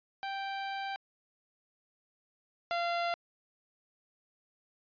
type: tone pair in turn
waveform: sawtooth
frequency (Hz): 784 / 688.5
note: G5 / F5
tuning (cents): 0 / -25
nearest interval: major second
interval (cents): 225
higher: first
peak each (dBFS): -31 / -26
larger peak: second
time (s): 0.23-0.96 / 2.71-3.14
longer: first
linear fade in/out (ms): 0
effects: resampled to 11025 Hz